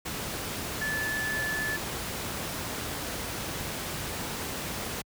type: tone in noise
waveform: sine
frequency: 1737 Hz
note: A6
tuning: 23 cents flat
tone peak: -29 dBFS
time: 0.81-1.77 s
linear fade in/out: 10 ms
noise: pink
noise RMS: -34 dBFS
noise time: 0.05-5.02 s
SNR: +2 dB
effects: high-pass 60 Hz 12 dB/octave